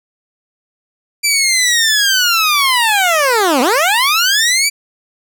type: linear two-way sweep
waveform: 15% pulse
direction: down then up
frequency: 2349 to 234.4 to 2349 Hz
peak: -4 dBFS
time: 1.23-4.7 s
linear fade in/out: 20 ms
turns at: 3.61 s
effects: none